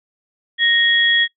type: tone pair together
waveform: sine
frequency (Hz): 1864.7 / 3323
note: A#6 / G#7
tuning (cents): 0 / 0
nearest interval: minor seventh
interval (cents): 1000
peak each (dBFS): -15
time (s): 0.58-1.28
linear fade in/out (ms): 50
effects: noise-tail reverb RT60 0.1 s tail -21 dB re dry